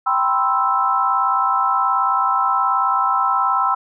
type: chord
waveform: sine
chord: C major seventh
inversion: second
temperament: equal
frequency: 784 / 987.8 / 1046.5 / 1318.5 Hz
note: G5 / B5 / C6 / E6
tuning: 0 / 0 / 0 / 0 cents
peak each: -22 / -22 / -21 / -18 dBFS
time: 0.06-3.75 s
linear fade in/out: 10 ms
effects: none